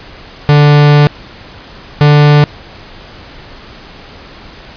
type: tone pair in turn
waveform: 45% pulse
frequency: 146.8 / 147.36 Hz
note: D3 / D3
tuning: 0 / +6 cents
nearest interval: unison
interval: 6 cents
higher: second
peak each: -3 dBFS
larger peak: neither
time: 0.49-1.07 / 2.01-2.44 s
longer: first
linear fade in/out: 0 ms
effects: pink hiss -33 dBFS RMS until 4.76 s + resampled to 11025 Hz